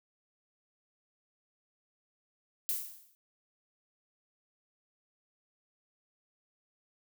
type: noise with exponential decay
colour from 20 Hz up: violet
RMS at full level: -30 dBFS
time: 2.69-3.15 s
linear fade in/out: 0 ms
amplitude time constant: 100 ms
effects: none